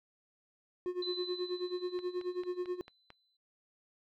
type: tone with tremolo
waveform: triangle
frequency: 359.8 Hz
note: F#4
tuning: 48 cents flat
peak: -29 dBFS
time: 0.86-2.81 s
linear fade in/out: 0 ms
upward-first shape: sine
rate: 9.3 Hz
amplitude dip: 85%
type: tone with exponential decay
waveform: sine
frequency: 4020 Hz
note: B7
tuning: 30 cents sharp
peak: -36 dBFS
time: 1.02-3.37 s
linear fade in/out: 5 ms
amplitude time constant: 510 ms
type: click train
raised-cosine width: 0.3 ms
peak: -34 dBFS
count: 6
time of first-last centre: 1.99-3.104 s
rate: 4.49 Hz
effects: noise-tail reverb RT60 0.1 s tail -25 dB re dry